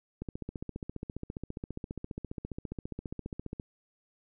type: click train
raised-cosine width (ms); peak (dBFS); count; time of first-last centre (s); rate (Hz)
3; -24; 51; 0.22-3.598; 14.8
effects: none